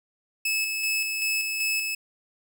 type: tone with tremolo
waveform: sawtooth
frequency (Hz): 2600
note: E7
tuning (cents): -24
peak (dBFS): -20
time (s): 0.45-1.95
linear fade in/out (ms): 5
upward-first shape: square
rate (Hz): 2.6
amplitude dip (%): 35
effects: none